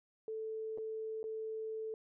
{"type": "tone with dropouts", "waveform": "sine", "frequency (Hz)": 440, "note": "A4", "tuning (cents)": 0, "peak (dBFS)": -38, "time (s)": [0.28, 1.94], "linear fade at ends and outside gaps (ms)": 1, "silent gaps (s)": [[0.776, 0.783], [1.23, 1.24]], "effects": []}